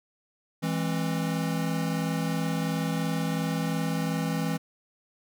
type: chord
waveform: square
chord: E augmented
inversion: none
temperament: equal with one note detuned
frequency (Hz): 164.81 / 207.7 / 266.2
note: E3 / G#3 / B#3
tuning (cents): 0 / 0 / +30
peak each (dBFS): -29 / -34 / -33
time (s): 0.62-4.58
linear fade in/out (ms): 20
effects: none